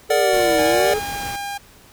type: exponential two-way sweep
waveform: triangle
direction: down then up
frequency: 439.1 to 311.1 to 439.1 Hz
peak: -19 dBFS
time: 0.09-1 s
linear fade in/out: 20 ms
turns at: 0.62 s
type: chord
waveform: square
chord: Bb augmented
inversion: none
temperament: equal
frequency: 466.2 / 587.3 / 740 Hz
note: Bb4 / D5 / F#5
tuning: 0 / 0 / 0 cents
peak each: -22 / -19 / -22 dBFS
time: 0.1-0.94 s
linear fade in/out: 5 ms
type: noise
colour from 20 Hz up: pink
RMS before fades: -33 dBFS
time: 0.33-1.36 s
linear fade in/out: 2 ms
type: tone with pitch glide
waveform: sawtooth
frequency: 818 to 804.9 Hz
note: G#5 to G5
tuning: -26 to +46 cents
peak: -22 dBFS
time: 0.58-1.58 s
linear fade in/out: 10 ms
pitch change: -28 cents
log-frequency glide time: 0.7-1.28 s
effects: pink hiss -48 dBFS RMS until 1.92 s